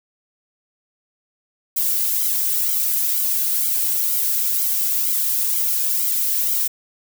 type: noise with flanger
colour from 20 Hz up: violet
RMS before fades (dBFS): -20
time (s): 1.76-6.68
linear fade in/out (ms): 10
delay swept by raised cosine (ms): 1.1 to 2.2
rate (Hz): 2.1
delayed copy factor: -0.75
effects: none